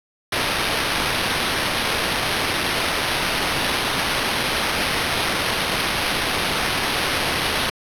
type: noise with sample-and-hold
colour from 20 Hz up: blue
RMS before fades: -22 dBFS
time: 0.32-7.7 s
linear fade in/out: 5 ms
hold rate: 7350 Hz
effects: low-pass 12000 Hz 12 dB/octave